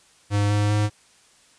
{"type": "tone with pitch steps", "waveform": "square", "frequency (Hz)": [102.5, 103.69, 104.9], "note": ["G#2", "G#2", "G#2"], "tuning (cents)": [-22, -2, 18], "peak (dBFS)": -19, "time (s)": [0.3, 0.9], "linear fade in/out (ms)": 50, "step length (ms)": 200, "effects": ["white hiss -56 dBFS RMS until 1.58 s", "resampled to 22050 Hz"]}